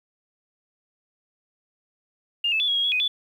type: tone with pitch steps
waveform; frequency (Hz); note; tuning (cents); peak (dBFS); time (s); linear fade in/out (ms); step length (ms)
sine; 2817 / 2618 / 3450 / 3312 / 3279 / 3353 / 2498 / 3461; F7 / E7 / A7 / G#7 / G#7 / G#7 / D#7 / A7; +14 / -13 / -35 / -5 / -23 / +16 / +6 / -29; -20; 2.44-3.08; 5; 80
effects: 9-bit